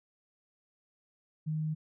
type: tone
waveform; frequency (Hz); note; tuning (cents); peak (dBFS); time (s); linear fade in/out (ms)
sine; 155.56; D#3; 0; -30; 1.46-1.75; 20
effects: none